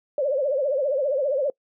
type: tone with vibrato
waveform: sine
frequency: 555 Hz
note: C#5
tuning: 2 cents sharp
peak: -20 dBFS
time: 0.18-1.5 s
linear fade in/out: 2 ms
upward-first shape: triangle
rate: 15 Hz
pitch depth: 170 cents each way
effects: noise-tail reverb RT60 0.1 s tail -26 dB re dry